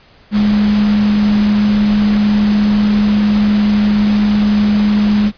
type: tone in noise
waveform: sine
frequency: 208.4 Hz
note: G#3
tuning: 6 cents sharp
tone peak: -9 dBFS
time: 0.31-5.32 s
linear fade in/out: 50 ms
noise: pink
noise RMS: -24 dBFS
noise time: 0.31-5.32 s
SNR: +12 dB
effects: pink hiss -46 dBFS RMS until 5.37 s + resampled to 11025 Hz